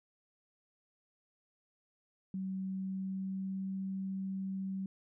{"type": "tone with pitch glide", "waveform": "sine", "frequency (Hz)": [190, 191.87], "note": ["F#3", "G3"], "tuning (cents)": [46, -37], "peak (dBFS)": -35, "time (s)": [2.34, 4.86], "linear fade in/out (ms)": 2, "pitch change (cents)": 17, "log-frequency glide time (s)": [2.56, 3.75], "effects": []}